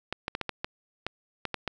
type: clicks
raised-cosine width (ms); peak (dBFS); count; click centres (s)
0.3; -14; 10; 0.126 / 0.281 / 0.351 / 0.413 / 0.493 / 0.645 / 1.066 / 1.453 / 1.543 / 1.677
effects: none